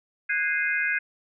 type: chord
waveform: sine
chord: Ab dominant seventh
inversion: third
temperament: equal with one note detuned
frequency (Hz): 1480 / 1636.5 / 2093 / 2489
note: Gb6 / Ab6 / C7 / Eb7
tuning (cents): 0 / -26 / 0 / 0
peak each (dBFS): -31 / -26 / -28 / -30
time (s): 0.29-0.99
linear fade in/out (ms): 10
effects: none